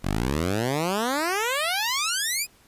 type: exponential sweep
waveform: 10% pulse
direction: up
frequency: 42.87 to 2548 Hz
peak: -15 dBFS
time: 0.02-2.47 s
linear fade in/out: 50 ms
effects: pink hiss -57 dBFS RMS until 2.67 s + resampled to 32000 Hz